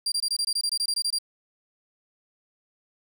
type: tone bursts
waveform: 35% pulse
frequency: 4751 Hz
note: D8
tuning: 19 cents sharp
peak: -22 dBFS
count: 14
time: 0.06-1.186 s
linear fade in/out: 5 ms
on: 60 ms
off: 22 ms
effects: none